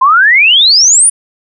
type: exponential sweep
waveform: sine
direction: up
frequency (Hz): 1010 to 9956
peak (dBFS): -3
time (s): 0.01-1.1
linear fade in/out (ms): 10
effects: none